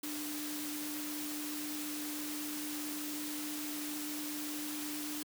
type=tone in noise; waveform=sine; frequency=298.5 Hz; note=D4; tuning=28 cents sharp; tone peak=-40 dBFS; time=0.03-5.23 s; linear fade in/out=5 ms; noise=white; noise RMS=-42 dBFS; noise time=0.03-5.23 s; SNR=-1 dB; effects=high-pass 150 Hz 12 dB/octave